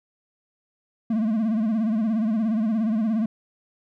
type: tone with vibrato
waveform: triangle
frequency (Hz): 220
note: A3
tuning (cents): 0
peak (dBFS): -18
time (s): 1.1-3.26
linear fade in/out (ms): 5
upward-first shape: sine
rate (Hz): 17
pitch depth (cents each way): 97
effects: none

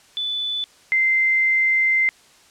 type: tone pair in turn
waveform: sine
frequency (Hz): 3485 / 2080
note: A7 / C7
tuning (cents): -17 / -11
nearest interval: major sixth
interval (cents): 894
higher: first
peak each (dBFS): -22 / -15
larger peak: second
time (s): 0.17-0.64 / 0.92-2.09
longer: second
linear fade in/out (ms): 0
effects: white hiss -52 dBFS RMS until 2.5 s + low-pass 8000 Hz 12 dB/octave

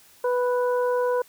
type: harmonic tone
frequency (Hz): 493.9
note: B4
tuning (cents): 0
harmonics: 1 / 2 / 3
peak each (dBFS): -21 / -28 / -35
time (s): 0.24-1.22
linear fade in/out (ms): 5
effects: white hiss -54 dBFS RMS until 1.28 s

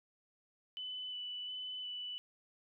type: tone with vibrato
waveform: sine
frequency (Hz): 2991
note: F#7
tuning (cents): +18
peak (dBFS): -40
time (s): 0.77-2.18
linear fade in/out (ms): 0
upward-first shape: square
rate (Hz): 1.4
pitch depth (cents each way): 10
effects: none

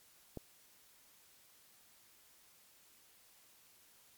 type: click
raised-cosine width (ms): 2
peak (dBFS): -29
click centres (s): 0.373
effects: white hiss -65 dBFS RMS until 4.17 s + MP3 96 kbps

